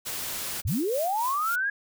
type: noise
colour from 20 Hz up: white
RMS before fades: -33 dBFS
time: 0.05-0.62 s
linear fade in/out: 20 ms
type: linear sweep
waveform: sine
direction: up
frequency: 67.1 to 1677 Hz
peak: -24 dBFS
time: 0.65-1.7 s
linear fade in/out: 5 ms
type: noise with tremolo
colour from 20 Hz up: blue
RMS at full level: -35 dBFS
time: 0.67-1.56 s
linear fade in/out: 10 ms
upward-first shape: sine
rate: 3.8 Hz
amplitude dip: 55%
effects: none